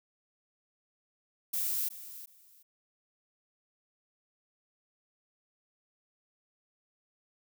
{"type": "noise with echo", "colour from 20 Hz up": "violet", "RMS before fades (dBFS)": -32, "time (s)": [1.53, 1.89], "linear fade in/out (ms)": 10, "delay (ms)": 370, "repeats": 2, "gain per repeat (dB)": -14, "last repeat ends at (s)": 2.63, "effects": []}